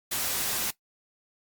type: noise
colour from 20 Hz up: white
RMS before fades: -29 dBFS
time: 0.11-0.71 s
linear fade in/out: 10 ms
effects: noise-tail reverb RT60 0.1 s tail -17 dB re dry + Opus 48 kbps